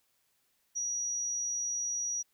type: tone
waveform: sine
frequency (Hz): 5790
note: F#8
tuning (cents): -38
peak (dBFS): -31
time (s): 0.75-2.23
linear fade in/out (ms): 20
effects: white hiss -74 dBFS RMS until 2.33 s